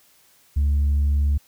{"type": "tone with tanh clipping", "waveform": "sine", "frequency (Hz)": 71.8, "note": "D2", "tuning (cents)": -39, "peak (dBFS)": -17, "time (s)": [0.56, 1.38], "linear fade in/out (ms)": 10, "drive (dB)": 1, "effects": ["white hiss -57 dBFS RMS until 1.47 s"]}